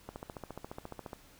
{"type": "click train", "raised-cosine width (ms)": 1, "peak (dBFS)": -27, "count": 16, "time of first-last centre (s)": [0.09, 1.132], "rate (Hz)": 14.4, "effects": ["pink hiss -59 dBFS RMS until 1.39 s"]}